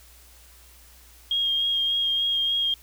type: tone with vibrato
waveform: sine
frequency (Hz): 3246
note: G#7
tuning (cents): -40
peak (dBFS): -21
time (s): 1.31-2.74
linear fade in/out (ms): 2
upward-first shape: sine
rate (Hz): 3.4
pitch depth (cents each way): 16
effects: added 60 Hz sine -52 dBFS peak until 2.82 s + white hiss -53 dBFS RMS until 2.82 s